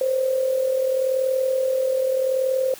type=tone with amplitude modulation; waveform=sine; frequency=523 Hz; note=C5; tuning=1 cent flat; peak=-16 dBFS; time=0.01-2.74 s; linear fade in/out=2 ms; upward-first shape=sine; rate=40.8 Hz; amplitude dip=55%; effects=white hiss -42 dBFS RMS until 2.79 s + high-pass 80 Hz 12 dB/octave